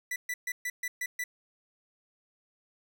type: tone bursts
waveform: 45% pulse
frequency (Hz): 1975.5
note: B6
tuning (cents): 0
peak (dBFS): -31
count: 7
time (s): 0.11-1.24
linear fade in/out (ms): 5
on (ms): 50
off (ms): 130
effects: none